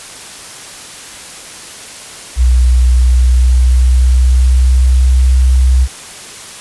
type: tone with pitch glide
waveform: sine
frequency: 62 to 64.3 Hz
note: B1 to C2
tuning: +7 to -30 cents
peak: -5 dBFS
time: 2.36-5.88 s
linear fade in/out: 50 ms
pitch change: +63 cents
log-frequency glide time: 2.89-5.32 s
effects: white hiss -30 dBFS RMS until 6.6 s + resampled to 24000 Hz